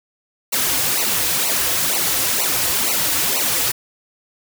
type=noise with flanger; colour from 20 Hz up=white; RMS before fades=-19 dBFS; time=0.52-3.72 s; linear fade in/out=10 ms; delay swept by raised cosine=0.58 to 5.08 ms; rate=2.1 Hz; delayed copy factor=-0.95; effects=none